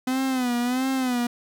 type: tone with vibrato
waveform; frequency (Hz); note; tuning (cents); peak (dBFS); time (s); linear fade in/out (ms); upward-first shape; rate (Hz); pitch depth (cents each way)
45% pulse; 252.7; B3; +40; -22; 0.07-1.27; 5; sine; 1.5; 88
effects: none